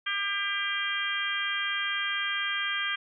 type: harmonic tone with a mistuned harmonic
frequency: 400 Hz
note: G4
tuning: 35 cents sharp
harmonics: 3 / 4 / 5 / 6 / 7 / 8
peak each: -36 / -32 / -35 / -35 / -41 / -33 dBFS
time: 0.06-2.96 s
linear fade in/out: 10 ms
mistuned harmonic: 6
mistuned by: -26 cents
effects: none